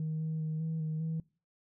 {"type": "tone with pitch steps", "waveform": "sine", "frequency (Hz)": [156.9, 158.4, 156.6, 160.9, 156.5, 161.1], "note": ["D#3", "D#3", "D#3", "E3", "D#3", "E3"], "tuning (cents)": [15, 31, 11, -42, 10, -39], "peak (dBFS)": -30, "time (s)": [0, 1.2], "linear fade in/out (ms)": 2, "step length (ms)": 200, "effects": ["noise-tail reverb RT60 0.4 s tail -25 dB re dry", "tanh soft clip ceiling -29 dBFS"]}